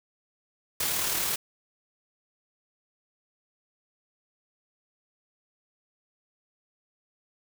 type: noise with amplitude modulation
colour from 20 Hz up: white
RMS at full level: -27 dBFS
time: 0.8-1.36 s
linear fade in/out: 5 ms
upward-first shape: sine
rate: 37.5 Hz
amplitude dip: 30%
effects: none